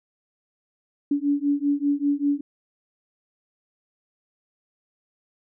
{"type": "beating tone pair", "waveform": "sine", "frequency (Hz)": [283.7, 288.8], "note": ["C#4", "D4"], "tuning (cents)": [40, -29], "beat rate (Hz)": 5.1, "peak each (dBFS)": -23, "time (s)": [1.11, 2.41], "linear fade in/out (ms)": 5, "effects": []}